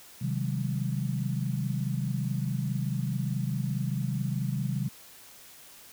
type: chord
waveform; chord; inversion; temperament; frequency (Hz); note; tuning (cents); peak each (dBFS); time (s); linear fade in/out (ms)
sine; Ab dominant seventh; first; equal with one note detuned; 130.81 / 155.56 / 185 / 203; C3 / Eb3 / Gb3 / Ab3; 0 / 0 / 0 / -39; -30 / -33 / -35 / -36; 0.21-4.89; 10
effects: white hiss -51 dBFS RMS until 5.92 s